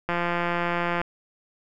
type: click train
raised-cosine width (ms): 0.5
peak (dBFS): -11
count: 161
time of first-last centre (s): 0.09-1.015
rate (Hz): 173
effects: none